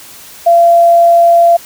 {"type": "tone", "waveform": "sine", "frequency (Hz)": 683, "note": "F5", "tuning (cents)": -39, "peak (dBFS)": -3, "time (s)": [0.46, 1.57], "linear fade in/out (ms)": 10, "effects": ["white hiss -34 dBFS RMS until 1.65 s"]}